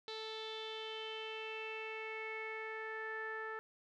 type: tone with low-pass filter sweep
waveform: sawtooth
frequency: 440 Hz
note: A4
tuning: in tune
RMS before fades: -44 dBFS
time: 0.08-3.59 s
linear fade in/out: 0 ms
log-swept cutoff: 4000 to 1600 Hz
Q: 6.4
effects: none